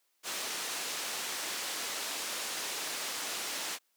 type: low-pass noise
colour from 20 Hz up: white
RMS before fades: -37 dBFS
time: 0.23-3.79 s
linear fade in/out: 50 ms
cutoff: 7500 Hz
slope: 12 dB/octave
effects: white hiss -75 dBFS RMS until 3.96 s + high-pass 300 Hz 12 dB/octave